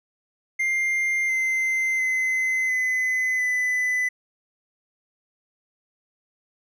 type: tone with pitch steps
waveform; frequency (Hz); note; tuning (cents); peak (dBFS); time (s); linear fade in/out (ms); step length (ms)
triangle; 2100 / 2075 / 2050 / 2025 / 2001; C7 / C7 / C7 / B6 / B6; +6 / -15 / -36 / +43 / +22; -19; 0.59-4.09; 10; 700
effects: none